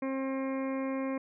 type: harmonic tone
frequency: 267.1 Hz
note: C4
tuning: 36 cents sharp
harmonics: 1 / 2 / 3 / 4 / 5 / 6 / 7 / 8 / 9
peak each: -32 / -36 / -49 / -42 / -56 / -52 / -52 / -48 / -52 dBFS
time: 0.02-1.18 s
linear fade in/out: 5 ms
effects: none